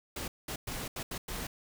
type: noise bursts at uneven times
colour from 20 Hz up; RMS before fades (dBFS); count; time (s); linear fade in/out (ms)
pink; -38; 6; 0.16-0.28 / 0.48-0.56 / 0.67-0.88 / 0.96-1.03 / 1.11-1.18 / 1.28-1.47; 5
effects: none